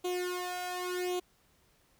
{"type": "tone with flanger", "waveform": "sawtooth", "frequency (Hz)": 360.3, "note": "F#4", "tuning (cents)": -46, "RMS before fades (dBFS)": -35, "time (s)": [0.04, 1.2], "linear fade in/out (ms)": 10, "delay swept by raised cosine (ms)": [0.29, 1.29], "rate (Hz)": 0.88, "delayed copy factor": 0.85, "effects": ["pink hiss -68 dBFS RMS until 1.99 s"]}